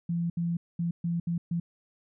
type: tone bursts at uneven times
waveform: sine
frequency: 170.2 Hz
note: F3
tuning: 44 cents flat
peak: -26 dBFS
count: 6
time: 0.09-0.3 / 0.37-0.57 / 0.79-0.91 / 1.04-1.2 / 1.27-1.38 / 1.51-1.6 s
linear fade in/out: 5 ms
effects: none